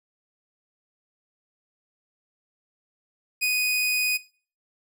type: tone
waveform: sawtooth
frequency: 2489 Hz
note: D#7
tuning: in tune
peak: -18 dBFS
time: 3.41-4.18 s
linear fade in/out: 20 ms
effects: noise-tail reverb RT60 0.4 s tail -19 dB re dry